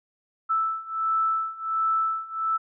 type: beating tone pair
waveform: sine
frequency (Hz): 1317 / 1318.4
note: E6 / E6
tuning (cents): -2 / 0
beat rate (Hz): 1.4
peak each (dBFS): -27 / -25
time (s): 0.49-2.58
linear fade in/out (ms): 20
effects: none